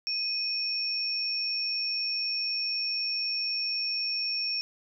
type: tone pair together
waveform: sine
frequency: 2500 / 5456 Hz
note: D#7 / F8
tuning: +8 / -41 cents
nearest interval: octave + major second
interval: 1351 cents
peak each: -36 / -28 dBFS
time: 0.07-4.61 s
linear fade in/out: 0 ms
effects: none